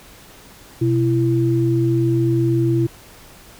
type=tone pair together; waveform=sine; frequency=125.5 / 335 Hz; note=B2 / E4; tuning=+28 / +28 cents; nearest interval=octave + perfect fourth; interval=1700 cents; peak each=-17 dBFS; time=0.81-2.87 s; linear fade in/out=10 ms; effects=pink hiss -44 dBFS RMS until 3.59 s